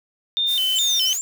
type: tone with vibrato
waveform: sine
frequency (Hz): 3322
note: G#7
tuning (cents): 0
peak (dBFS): -18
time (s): 0.37-1.13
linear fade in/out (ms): 0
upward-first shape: square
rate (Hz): 2.4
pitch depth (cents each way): 150
type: noise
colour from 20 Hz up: blue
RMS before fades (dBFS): -31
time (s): 0.46-1.2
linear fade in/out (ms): 50
type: linear two-way sweep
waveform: sine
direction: down then up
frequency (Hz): 7459 to 5100 to 7459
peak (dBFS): -23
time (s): 0.76-1.21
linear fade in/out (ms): 0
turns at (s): 1.04
effects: none